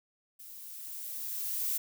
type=noise with level ramp; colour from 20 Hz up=violet; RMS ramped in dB=-49 to -31 dBFS; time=0.39-1.78 s; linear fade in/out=10 ms; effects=none